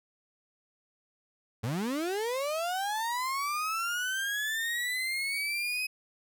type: linear sweep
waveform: 35% pulse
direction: up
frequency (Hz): 100 to 2540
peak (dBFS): -28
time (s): 1.63-5.87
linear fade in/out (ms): 10
effects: none